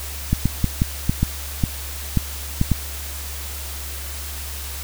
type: clicks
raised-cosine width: 5 ms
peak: -4 dBFS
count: 10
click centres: 0.33 / 0.456 / 0.643 / 0.819 / 1.095 / 1.23 / 1.638 / 2.173 / 2.614 / 2.717 s
effects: added 70 Hz sine -31 dBFS peak until 4.83 s + white hiss -33 dBFS RMS until 4.83 s